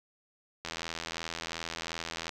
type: click train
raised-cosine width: 0.2 ms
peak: -18 dBFS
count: 137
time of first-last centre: 0.65-2.293 s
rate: 82.8 Hz
effects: none